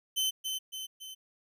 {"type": "tone with echo", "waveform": "sawtooth", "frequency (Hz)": 3064, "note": "G7", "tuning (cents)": -40, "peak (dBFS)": -24, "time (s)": [0.16, 0.31], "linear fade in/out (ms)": 20, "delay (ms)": 280, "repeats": 3, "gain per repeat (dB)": -5, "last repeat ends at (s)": 1.15, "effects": []}